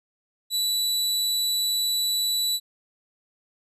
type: tone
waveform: sawtooth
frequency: 3951 Hz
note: B7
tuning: in tune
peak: -19 dBFS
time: 0.5-2.6 s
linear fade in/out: 50 ms
effects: resampled to 32000 Hz